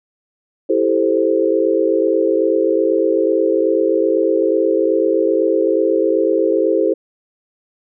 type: chord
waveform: sine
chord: A minor seventh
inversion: second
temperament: equal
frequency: 329.6 / 392 / 440 / 523.3 Hz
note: E4 / G4 / A4 / C5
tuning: 0 / 0 / 0 / 0 cents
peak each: -18 dBFS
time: 0.69-6.94 s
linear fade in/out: 10 ms
effects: none